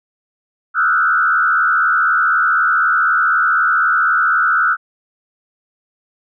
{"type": "tone with frequency modulation", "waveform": "sine", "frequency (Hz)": 1400, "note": "F6", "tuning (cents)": 4, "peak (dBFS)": -11, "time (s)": [0.74, 4.77], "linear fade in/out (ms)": 50, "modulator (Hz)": 76, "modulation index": 1.6, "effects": []}